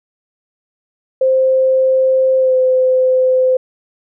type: tone with pitch glide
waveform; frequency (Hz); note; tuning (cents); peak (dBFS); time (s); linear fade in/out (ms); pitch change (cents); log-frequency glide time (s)
sine; 523.3 to 514.3; C5 to C5; 0 to -30; -9; 1.21-3.57; 5; -30; 2.38-2.55
effects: none